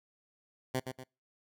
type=tone with echo; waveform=10% pulse; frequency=129.2 Hz; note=C3; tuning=21 cents flat; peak=-22 dBFS; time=0.74-0.8 s; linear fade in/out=10 ms; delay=120 ms; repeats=2; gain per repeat=-7 dB; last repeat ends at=1.04 s; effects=noise-tail reverb RT60 0.3 s tail -26 dB re dry